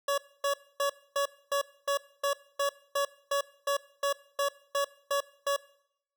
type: tone bursts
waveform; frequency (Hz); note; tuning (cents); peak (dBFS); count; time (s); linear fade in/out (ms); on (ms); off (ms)
25% pulse; 563; C#5; +27; -22; 16; 0.08-5.564; 5; 99; 260
effects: noise-tail reverb RT60 0.7 s tail -20 dB re dry